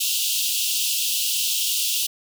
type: high-pass noise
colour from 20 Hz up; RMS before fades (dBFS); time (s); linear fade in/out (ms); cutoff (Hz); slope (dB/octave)
pink; -23; 0-2.07; 10; 2700; 96
effects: none